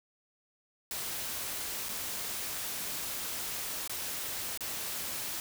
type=noise with dropouts; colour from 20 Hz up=white; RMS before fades=-37 dBFS; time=0.91-5.4 s; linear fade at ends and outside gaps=1 ms; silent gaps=1.886-1.89 / 3.876-3.895 / 4.575-4.607 s; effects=none